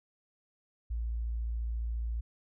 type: tone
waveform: sine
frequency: 57.2 Hz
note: A#1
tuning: 32 cents flat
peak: -31 dBFS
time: 0.9-2.21 s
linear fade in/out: 10 ms
effects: none